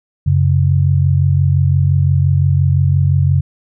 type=tone pair together; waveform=sine; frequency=92.5 / 138.29 Hz; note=F#2 / C#3; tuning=0 / -4 cents; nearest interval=perfect fifth; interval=696 cents; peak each=-12 dBFS; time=0.26-3.41 s; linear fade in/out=10 ms; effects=none